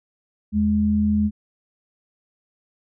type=tone pair together; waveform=sine; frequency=81.3 / 209.9 Hz; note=E2 / G#3; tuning=-23 / +19 cents; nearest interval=octave + major third; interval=1642 cents; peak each=-24 / -17 dBFS; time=0.52-1.31 s; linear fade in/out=50 ms; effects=none